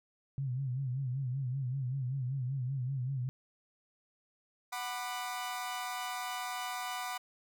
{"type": "tone with vibrato", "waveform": "sine", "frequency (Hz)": 130.81, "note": "C3", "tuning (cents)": 0, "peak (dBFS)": -32, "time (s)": [0.38, 3.29], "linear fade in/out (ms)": 0, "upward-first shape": "sine", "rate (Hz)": 5.2, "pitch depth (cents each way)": 110}
{"type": "chord", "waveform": "sawtooth", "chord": "B minor", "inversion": "second", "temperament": "equal with one note detuned", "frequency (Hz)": [740, 987.8, 1196.6], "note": ["F#5", "B5", "D6"], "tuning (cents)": [0, 0, 32], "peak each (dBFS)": [-36, -37, -39], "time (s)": [4.72, 7.18], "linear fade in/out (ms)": 10}
{"effects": []}